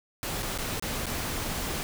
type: noise with dropouts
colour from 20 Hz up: pink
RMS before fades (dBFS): -32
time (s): 0.23-1.83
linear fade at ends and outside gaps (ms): 0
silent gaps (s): 0.424-0.429 / 0.577-0.586 / 0.797-0.824 / 1.058-1.066
effects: none